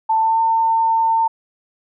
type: tone with pitch glide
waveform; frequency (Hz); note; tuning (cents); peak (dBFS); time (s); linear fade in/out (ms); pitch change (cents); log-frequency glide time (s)
sine; 887 to 902.5; A5 to A5; +14 to +44; -13; 0.09-1.28; 10; +30; 0.19-0.38
effects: none